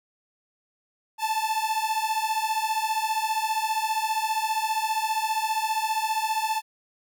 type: beating tone pair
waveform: 45% pulse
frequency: 870 / 885 Hz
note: A5 / A5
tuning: -20 / +10 cents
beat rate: 15 Hz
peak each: -27 dBFS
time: 1.18-6.62 s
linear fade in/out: 50 ms
effects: none